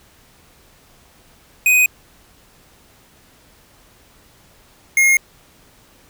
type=tone pair in turn; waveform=square; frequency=2498 / 2144 Hz; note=D#7 / C7; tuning=+6 / +42 cents; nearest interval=minor third; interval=264 cents; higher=first; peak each=-11 dBFS; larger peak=neither; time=1.66-1.86 / 4.97-5.17 s; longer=neither; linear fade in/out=2 ms; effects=pink hiss -51 dBFS RMS until 6.09 s